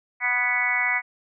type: harmonic tone with a mistuned harmonic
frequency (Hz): 246.9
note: B3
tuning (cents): 0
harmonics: 3 / 4 / 5 / 6 / 7 / 8 / 9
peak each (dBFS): -33 / -32 / -34 / -32 / -34 / -24 / -24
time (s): 0.2-1.02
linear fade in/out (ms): 50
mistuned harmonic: 7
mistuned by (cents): -31
effects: none